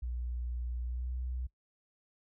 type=tone with pitch glide; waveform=sine; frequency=60.4 to 62.53 Hz; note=B1 to B1; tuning=-38 to +22 cents; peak=-34 dBFS; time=0.02-1.47 s; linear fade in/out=10 ms; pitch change=+60 cents; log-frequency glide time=0.83-1.11 s; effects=noise-tail reverb RT60 0.1 s tail -19 dB re dry